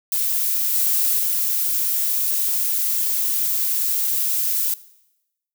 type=noise with level steps; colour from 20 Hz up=violet; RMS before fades=-21 / -19 / -21 dBFS; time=0.12-4.74 s; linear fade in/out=2 ms; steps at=0.73 / 1.18 s; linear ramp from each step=20 ms; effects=noise-tail reverb RT60 0.9 s tail -19 dB re dry